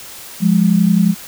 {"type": "tone pair together", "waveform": "sine", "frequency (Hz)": [176.34, 207.7], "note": ["F3", "G#3"], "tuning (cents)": [17, 0], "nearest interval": "minor third", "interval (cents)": 283, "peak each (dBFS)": -12, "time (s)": [0.4, 1.15], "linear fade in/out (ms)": 50, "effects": ["white hiss -34 dBFS RMS until 1.27 s"]}